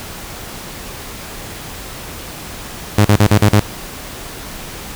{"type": "tone bursts", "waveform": "sawtooth", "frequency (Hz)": 103.83, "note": "G#2", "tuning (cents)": 0, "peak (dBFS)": -3, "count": 6, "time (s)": [2.98, 3.6], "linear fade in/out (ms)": 5, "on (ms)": 70, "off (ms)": 40, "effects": ["pink hiss -30 dBFS RMS until 4.95 s"]}